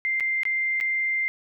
sine tone with dropouts, 2093 Hz, C7, in tune, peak -22 dBFS, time 0.05-1.28 s, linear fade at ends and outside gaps 0 ms, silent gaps 0.199-0.206 / 0.433-0.453 / 0.802-0.81 s, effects none

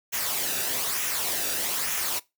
white noise with flanger, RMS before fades -28 dBFS, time 0.12-2.2 s, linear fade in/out 20 ms, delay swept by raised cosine 0.22 to 0.96 ms, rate 1.1 Hz, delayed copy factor -0.5, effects noise-tail reverb RT60 0.2 s tail -20 dB re dry

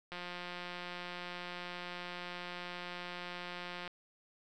click train, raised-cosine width 0.3 ms, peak -27 dBFS, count 666, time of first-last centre 0.12-3.877 s, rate 177 Hz, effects none

